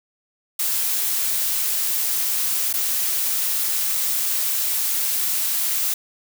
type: noise with dropouts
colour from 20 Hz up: blue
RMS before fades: -22 dBFS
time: 0.59-5.94 s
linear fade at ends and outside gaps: 5 ms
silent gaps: 2.729-2.737 s
effects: none